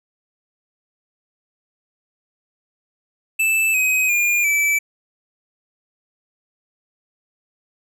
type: tone with pitch steps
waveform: square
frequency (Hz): 2637 / 2524 / 2415 / 2312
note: E7 / D#7 / D7 / D7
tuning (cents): 0 / +24 / +48 / -28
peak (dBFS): -16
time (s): 3.39-4.79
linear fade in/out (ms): 10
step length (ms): 350
effects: none